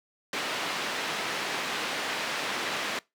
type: band-pass noise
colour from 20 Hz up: white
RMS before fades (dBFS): -32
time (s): 0.33-2.99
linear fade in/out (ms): 2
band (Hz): 230 to 3000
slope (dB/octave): 12
effects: noise-tail reverb RT60 0.2 s tail -22 dB re dry